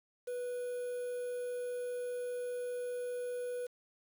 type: tone with quantisation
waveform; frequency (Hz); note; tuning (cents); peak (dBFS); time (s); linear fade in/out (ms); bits
triangle; 492.5; B4; -5; -34; 0.27-3.67; 10; 9
effects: none